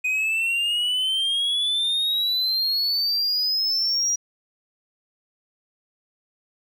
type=exponential sweep; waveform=triangle; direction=up; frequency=2489 to 5760 Hz; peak=-19 dBFS; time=0.04-4.16 s; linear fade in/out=10 ms; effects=none